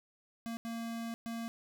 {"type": "tone bursts at uneven times", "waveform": "square", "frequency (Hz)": 230, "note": "A#3", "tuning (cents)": -23, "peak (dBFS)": -38, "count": 3, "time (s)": [[0.46, 0.57], [0.65, 1.14], [1.26, 1.48]], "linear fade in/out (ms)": 0, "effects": []}